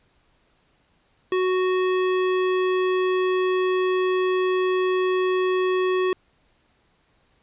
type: tone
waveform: square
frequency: 370 Hz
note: F#4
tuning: in tune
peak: -20 dBFS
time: 1.32-6.13 s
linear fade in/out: 2 ms
effects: pink hiss -64 dBFS RMS until 7.42 s + resampled to 8000 Hz